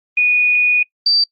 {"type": "tone pair in turn", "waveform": "sine", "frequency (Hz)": [2466, 4655], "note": ["D#7", "D8"], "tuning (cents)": [-16, -16], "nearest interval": "major seventh", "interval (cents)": 1100, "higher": "second", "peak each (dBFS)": -10, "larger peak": "neither", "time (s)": [[0.17, 0.83], [1.06, 1.24]], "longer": "first", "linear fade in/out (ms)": 5, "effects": ["noise-tail reverb RT60 0.1 s tail -25 dB re dry", "Opus 24 kbps"]}